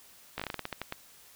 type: slowing click train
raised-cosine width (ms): 0.3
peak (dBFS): -18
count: 12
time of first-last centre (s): 0.38-0.924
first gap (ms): 16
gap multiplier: 1.21
effects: white hiss -56 dBFS RMS until 1.35 s